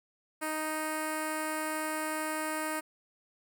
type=tone with notch filter; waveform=5% pulse; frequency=311.1 Hz; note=D#4; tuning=in tune; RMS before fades=-34 dBFS; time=0.41-2.81 s; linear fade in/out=20 ms; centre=3500 Hz; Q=0.63; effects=none